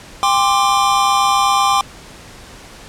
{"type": "chord", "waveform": "square", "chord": "G suspended fourth", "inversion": "none", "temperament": "equal with one note detuned", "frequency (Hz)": [796.8, 1046.5, 1174.7], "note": ["G5", "C6", "D6"], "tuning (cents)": [28, 0, 0], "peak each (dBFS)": -17, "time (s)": [0.23, 1.81], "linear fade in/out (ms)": 0, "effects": ["pink hiss -38 dBFS RMS until 2.88 s", "low-pass 9000 Hz 12 dB/octave"]}